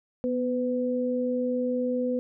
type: tone pair together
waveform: sine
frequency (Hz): 246.9 / 502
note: B3 / B4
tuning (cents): 0 / +28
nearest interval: octave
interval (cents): 1228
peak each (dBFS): -27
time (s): 0.24-2.19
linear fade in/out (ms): 0
effects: none